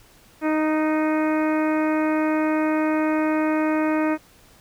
harmonic tone with a mistuned harmonic, 310.6 Hz, D#4, 3 cents flat, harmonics 1 / 2 / 3 / 4 / 5 / 6 / 7 / 8, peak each -20 / -26 / -30 / -32 / -34 / -36 / -37 / -38 dBFS, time 0.41-4.18 s, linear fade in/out 50 ms, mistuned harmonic 5, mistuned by -16 cents, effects pink hiss -53 dBFS RMS until 4.6 s

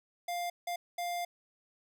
square tone bursts at uneven times, 700 Hz, F5, 4 cents sharp, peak -34 dBFS, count 3, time 0.28-0.5 / 0.67-0.76 / 0.98-1.25 s, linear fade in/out 5 ms, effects none

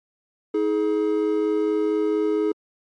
triangle tone pair together, 318 / 422.3 Hz, D#4 / G#4, +38 / +29 cents, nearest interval perfect fourth, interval 491 cents, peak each -21 / -19 dBFS, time 0.54-2.52 s, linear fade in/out 5 ms, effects MP3 48 kbps

